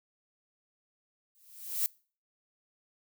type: noise with exponential growth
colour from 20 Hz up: violet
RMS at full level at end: -27 dBFS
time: 1.35-1.86 s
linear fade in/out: 0 ms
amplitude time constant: 110 ms
effects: noise-tail reverb RT60 0.4 s tail -24 dB re dry